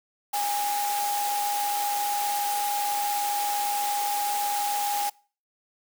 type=tone in noise; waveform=sine; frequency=819 Hz; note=G#5; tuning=24 cents flat; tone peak=-25 dBFS; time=0.33-5.1 s; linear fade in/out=10 ms; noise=white; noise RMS=-32 dBFS; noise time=0.33-5.1 s; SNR=+4 dB; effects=noise-tail reverb RT60 0.4 s tail -24 dB re dry + high-pass 400 Hz 12 dB/octave